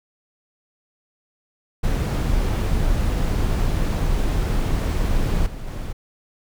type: noise with level steps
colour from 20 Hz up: brown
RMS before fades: -20 / -31 / -28 dBFS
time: 1.83-5.93 s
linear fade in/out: 10 ms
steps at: 5.46 / 5.67 s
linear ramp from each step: 5 ms
effects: none